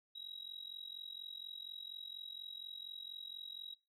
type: tone with amplitude modulation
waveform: sine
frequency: 3847 Hz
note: B7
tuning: 46 cents flat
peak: -40 dBFS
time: 0.15-3.75 s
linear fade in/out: 10 ms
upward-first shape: sine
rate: 44.2 Hz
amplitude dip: 90%
effects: noise-tail reverb RT60 0.3 s tail -26 dB re dry + tanh soft clip ceiling -41 dBFS